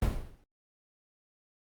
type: noise with exponential decay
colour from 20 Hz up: brown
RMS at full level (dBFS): -22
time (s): 0.02-0.44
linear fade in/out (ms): 2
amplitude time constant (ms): 90
effects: Opus 32 kbps